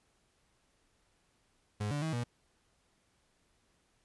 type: tone with pitch steps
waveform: 35% pulse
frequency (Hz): 104.3 / 145.7 / 159.7 / 120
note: G#2 / D3 / D#3 / B2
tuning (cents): +8 / -13 / +45 / -49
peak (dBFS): -31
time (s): 1.8-2.24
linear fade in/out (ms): 10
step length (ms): 110
effects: pink hiss -73 dBFS RMS until 4.04 s + resampled to 24000 Hz